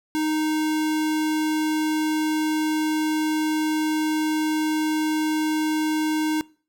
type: tone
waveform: square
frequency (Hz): 310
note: D#4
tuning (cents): -6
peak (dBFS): -22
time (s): 0.15-6.41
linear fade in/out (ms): 0
effects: noise-tail reverb RT60 0.4 s tail -22 dB re dry